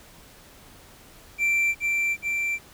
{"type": "tone with echo", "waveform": "triangle", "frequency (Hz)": 2349, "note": "D7", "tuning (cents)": 0, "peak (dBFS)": -18, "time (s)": [1.38, 1.75], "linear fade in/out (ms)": 50, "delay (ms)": 420, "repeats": 2, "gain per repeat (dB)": -2, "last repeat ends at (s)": 2.59, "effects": ["pink hiss -50 dBFS RMS until 2.73 s"]}